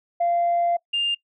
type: tone pair in turn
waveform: sine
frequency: 691 / 2805 Hz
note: F5 / F7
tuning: -19 / +7 cents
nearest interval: 2 octaves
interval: 2426 cents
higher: second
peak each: -17 / -19 dBFS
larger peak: first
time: 0.2-0.77 / 0.93-1.15 s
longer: first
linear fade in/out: 10 ms
effects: noise-tail reverb RT60 0.1 s tail -23 dB re dry + tanh soft clip ceiling -15 dBFS